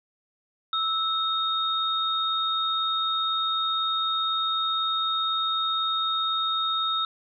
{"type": "tone pair together", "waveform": "sine", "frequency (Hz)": [1311, 3708], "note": ["E6", "A#7"], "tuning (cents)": [-10, -10], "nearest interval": "octave + tritone", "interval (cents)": 1800, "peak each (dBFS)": -26, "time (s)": [0.73, 7.05], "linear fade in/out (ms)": 2, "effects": []}